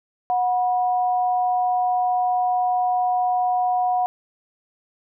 sine tone pair together, 730.4 / 975 Hz, F#5 / B5, -23 / -23 cents, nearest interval perfect fourth, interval 500 cents, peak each -18 / -29 dBFS, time 0.3-4.06 s, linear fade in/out 0 ms, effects none

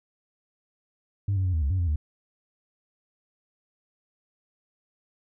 sine tone with pitch steps, 99.7 / 94.5 / 91.5 / 79.7 / 69.2 / 93.5 / 86.5 / 75.3 Hz, G2 / F#2 / F#2 / D#2 / C#2 / F#2 / F2 / D2, +30 / +37 / -19 / +42 / -2 / +19 / -16 / +44 cents, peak -20 dBFS, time 1.28-1.96 s, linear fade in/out 5 ms, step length 85 ms, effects tanh soft clip ceiling -20 dBFS

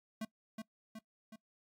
square tone with echo, 220 Hz, A3, in tune, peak -38 dBFS, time 0.21-0.25 s, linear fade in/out 5 ms, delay 370 ms, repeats 3, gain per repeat -4 dB, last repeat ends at 1.36 s, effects noise-tail reverb RT60 0.1 s tail -22 dB re dry + AAC 64 kbps

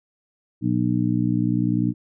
harmonic tone, 60.2 Hz, B1, 44 cents flat, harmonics 2 / 3 / 4 / 5, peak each -24 / -24 / -24 / -24 dBFS, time 0.61-1.94 s, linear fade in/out 50 ms, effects none

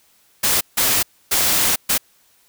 white noise bursts at uneven times, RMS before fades -17 dBFS, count 4, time 0.43-0.61 / 0.77-1.03 / 1.31-1.76 / 1.89-1.98 s, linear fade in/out 10 ms, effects white hiss -57 dBFS RMS until 2.48 s

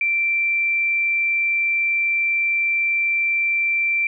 sine tone, 2349 Hz, D7, in tune, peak -17 dBFS, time 0.01-4.07 s, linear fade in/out 2 ms, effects none

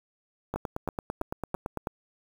two click trains, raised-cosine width 1 ms, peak -16 / -17 dBFS, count 5 / 12, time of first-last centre 0.56-1.871 / 0.54-1.773 s, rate 3.05 / 8.92 Hz, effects 7-bit

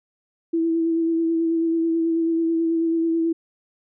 sine tone with vibrato, 329.6 Hz, E4, in tune, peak -18 dBFS, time 0.53-3.33 s, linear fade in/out 10 ms, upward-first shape sine, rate 9.2 Hz, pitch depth 20 cents each way, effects none

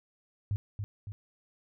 sine tone with echo, 102.3 Hz, G#2, 26 cents flat, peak -27 dBFS, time 0.51-0.56 s, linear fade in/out 0 ms, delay 280 ms, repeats 2, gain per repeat -5 dB, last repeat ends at 1.12 s, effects none

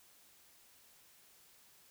silence, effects white hiss -64 dBFS RMS until 1.9 s

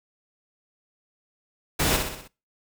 pink noise with echo, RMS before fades -23 dBFS, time 1.79-1.97 s, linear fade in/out 10 ms, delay 62 ms, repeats 5, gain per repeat -5 dB, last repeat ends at 2.28 s, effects noise-tail reverb RT60 0.3 s tail -23 dB re dry

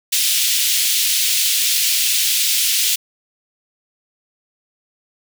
pink high-pass noise, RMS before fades -17 dBFS, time 0.12-2.96 s, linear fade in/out 10 ms, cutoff 2800 Hz, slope 24 dB/octave, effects none

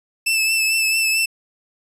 sawtooth tone with vibrato, 2637 Hz, E7, in tune, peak -13 dBFS, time 0.26-1.26 s, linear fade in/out 10 ms, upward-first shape triangle, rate 4.5 Hz, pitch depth 32 cents each way, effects resampled to 32000 Hz

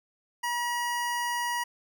25% pulse tone, 960 Hz, B5, 49 cents flat, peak -24 dBFS, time 0.43-1.64 s, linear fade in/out 10 ms, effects none

